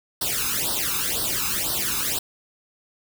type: noise with flanger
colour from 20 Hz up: white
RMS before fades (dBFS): -25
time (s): 0.21-2.19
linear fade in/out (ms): 5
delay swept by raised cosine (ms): 0.21 to 0.8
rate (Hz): 2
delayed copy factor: +1
effects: none